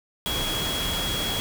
sine tone in noise, 3322 Hz, G#7, in tune, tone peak -28 dBFS, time 0.26-1.4 s, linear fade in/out 0 ms, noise pink, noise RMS -29 dBFS, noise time 0.26-1.4 s, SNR -2 dB, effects none

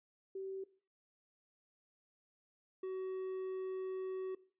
sine / triangle tone pair in turn, 384.7 / 376.3 Hz, G4 / F#4, -33 / +29 cents, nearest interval unison, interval 38 cents, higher first, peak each -40 / -36 dBFS, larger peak second, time 0.35-0.64 / 2.83-4.35 s, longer second, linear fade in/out 5 ms, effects noise-tail reverb RT60 0.4 s tail -18 dB re dry + resampled to 8000 Hz

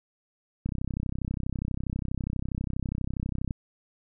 click train, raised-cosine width 5 ms, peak -18 dBFS, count 93, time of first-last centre 0.66-3.508 s, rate 32.3 Hz, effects none

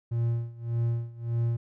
triangle tone with tremolo, 117.1 Hz, A#2, 8 cents sharp, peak -21 dBFS, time 0.11-1.57 s, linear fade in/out 10 ms, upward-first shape sine, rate 1.7 Hz, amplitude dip 90%, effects none

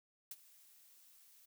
blue noise with ADSR envelope, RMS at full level -45 dBFS, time 0.31-1.46 s, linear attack 3 ms, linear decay 36 ms, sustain -19 dB, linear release 12 ms, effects none

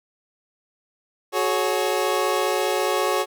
25% pulse chord, F# suspended second, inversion none, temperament equal with one note detuned, 370 / 424.8 / 554.4 Hz, F#4 / G#4 / C#5, 0 / +39 / 0 cents, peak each -21 dBFS, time 1.32-3.26 s, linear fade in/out 50 ms, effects none

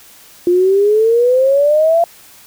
sine exponential sweep, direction up, 347.6 to 688 Hz, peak -8 dBFS, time 0.47-2.04 s, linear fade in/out 2 ms, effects white hiss -42 dBFS RMS until 2.46 s

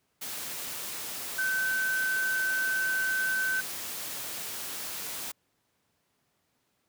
sine tone in noise, 1533 Hz, G6, 39 cents flat, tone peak -26 dBFS, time 1.38-3.61 s, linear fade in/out 10 ms, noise white, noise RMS -37 dBFS, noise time 0.21-5.32 s, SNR +8 dB, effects pink hiss -74 dBFS RMS until 6.88 s + high-pass 100 Hz 12 dB/octave

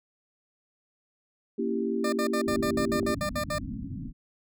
sine chord, A# diminished seventh, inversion none, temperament equal, 233.1 / 277.2 / 329.6 / 392 Hz, A#3 / C#4 / E4 / G4, 0 / 0 / 0 / 0 cents, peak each -30 / -34 / -33 / -30 dBFS, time 1.58-3.15 s, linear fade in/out 10 ms
20% pulse tone bursts, 600 Hz, D5, 37 cents sharp, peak -23 dBFS, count 11, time 2.04-3.585 s, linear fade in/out 5 ms, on 85 ms, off 61 ms
white low-pass noise, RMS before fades -36 dBFS, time 2.45-4.13 s, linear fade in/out 50 ms, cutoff 290 Hz, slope 96 dB/octave
clicks, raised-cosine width 2 ms, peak -23 dBFS, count 2, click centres 2.775 / 3.03 s
effects none

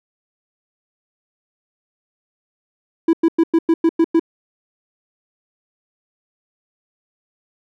triangle tone bursts, 329.6 Hz, E4, in tune, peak -8 dBFS, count 8, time 3.08-4.196 s, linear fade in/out 5 ms, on 52 ms, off 100 ms, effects none

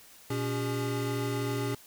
square tone cluster, 120.6 / 283.9 / 404.6 Hz, B2 / C#4 / G#4, -41 / +41 / -45 cents, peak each -33 / -36 / -35 dBFS, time 0.3-1.75 s, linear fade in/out 5 ms, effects white hiss -54 dBFS RMS until 1.86 s

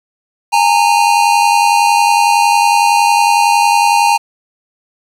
square tone pair together, 825 / 915.9 Hz, G#5 / A#5, -12 / -31 cents, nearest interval major second, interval 181 cents, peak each -12 / -11 dBFS, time 0.52-4.18 s, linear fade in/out 20 ms, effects low-pass 10000 Hz 12 dB/octave + 7-bit

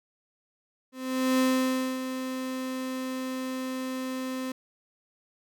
35% pulse tone with ADSR envelope, 259 Hz, C4, 17 cents flat, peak -19 dBFS, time 0.92-4.52 s, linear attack 470 ms, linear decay 590 ms, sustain -10 dB, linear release 4 ms, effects none

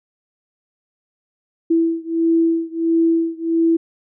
sine beating tone pair, 329.6 / 331.1 Hz, E4 / E4, 0 / +8 cents, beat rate 1.5 Hz, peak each -17 / -18 dBFS, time 1.7-3.77 s, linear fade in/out 10 ms, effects none

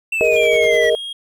triangle exponential sweep, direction down, 2700 to 1915 Hz, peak -16 dBFS, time 0.12-0.9 s, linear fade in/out 5 ms
sine chord, Ab suspended second, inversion none, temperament just, 415.3 / 467.2 / 623 Hz, Ab4 / Bb4 / Eb5, 0 / +4 / +2 cents, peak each -20 / -16 / -16 dBFS, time 0.21-0.95 s, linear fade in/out 0 ms
pink noise with tremolo, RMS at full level -36 dBFS, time 0.22-0.95 s, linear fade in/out 50 ms, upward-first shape sine, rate 10 Hz, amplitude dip 75%
triangle tone, 3260 Hz, G#7, 33 cents flat, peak -24 dBFS, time 0.36-1.13 s, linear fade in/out 5 ms
effects none

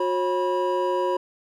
triangle tone cluster, 362.5 / 542 / 977 Hz, F#4 / C#5 / B5, -35 / -39 / -19 cents, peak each -23 / -24 / -24 dBFS, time 0-1.17 s, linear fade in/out 5 ms, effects none

